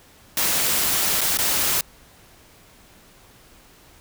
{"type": "noise with dropouts", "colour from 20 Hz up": "white", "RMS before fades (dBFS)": -21, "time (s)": [0.37, 1.81], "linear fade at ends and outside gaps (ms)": 2, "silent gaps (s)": [[1.209, 1.214], [1.373, 1.387]], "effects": ["pink hiss -51 dBFS RMS until 4 s"]}